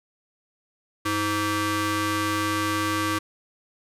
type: ring-modulated tone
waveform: sawtooth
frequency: 416.7 Hz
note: G#4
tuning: 6 cents sharp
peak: -16 dBFS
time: 1.05-3.19 s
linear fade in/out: 10 ms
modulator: 736 Hz
effects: resampled to 32000 Hz